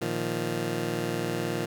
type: chord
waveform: 15% pulse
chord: Bb suspended fourth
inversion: none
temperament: just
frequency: 116.54 / 155.39 / 174.81 Hz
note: Bb2 / Eb3 / F3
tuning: 0 / -2 / +2 cents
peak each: -27 dBFS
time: 0.01-1.66 s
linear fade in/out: 10 ms
effects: none